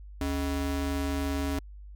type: ring-modulated tone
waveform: square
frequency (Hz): 174.9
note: F3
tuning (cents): +3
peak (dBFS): -25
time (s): 0.21-1.59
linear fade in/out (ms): 2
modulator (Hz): 102
effects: added 50 Hz sine -42 dBFS peak until 1.95 s + MP3 96 kbps